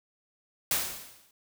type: noise with exponential decay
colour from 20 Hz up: white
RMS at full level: -25 dBFS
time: 0.71-1.31 s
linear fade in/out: 2 ms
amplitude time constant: 130 ms
effects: none